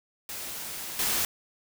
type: noise with level steps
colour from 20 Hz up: white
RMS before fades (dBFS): -37 / -27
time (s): 0.29-1.25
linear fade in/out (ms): 2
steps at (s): 0.99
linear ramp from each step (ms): 2
effects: none